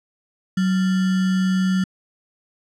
sine tone with sample-and-hold, 187.1 Hz, F#3, 20 cents sharp, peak -16 dBFS, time 0.57-1.84 s, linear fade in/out 5 ms, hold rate 1575 Hz, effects low-pass 7000 Hz 12 dB/octave

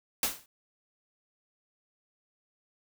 white noise with exponential decay, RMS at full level -24 dBFS, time 0.23-0.46 s, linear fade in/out 2 ms, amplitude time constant 48 ms, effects none

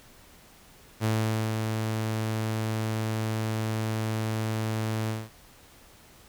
sawtooth tone with ADSR envelope, 110 Hz, A2, in tune, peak -19 dBFS, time 1-5.3 s, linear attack 45 ms, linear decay 470 ms, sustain -4 dB, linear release 210 ms, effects pink hiss -54 dBFS RMS until 6.28 s

